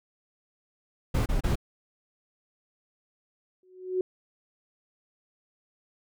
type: noise bursts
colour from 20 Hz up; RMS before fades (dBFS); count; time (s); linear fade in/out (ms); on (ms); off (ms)
brown; -25; 3; 1.14-1.556; 10; 120; 28
type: tone with exponential growth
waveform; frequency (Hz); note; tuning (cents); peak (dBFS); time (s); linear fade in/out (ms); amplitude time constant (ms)
sine; 369.5; F#4; -2; -21; 3.63-4.01; 2; 81
effects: none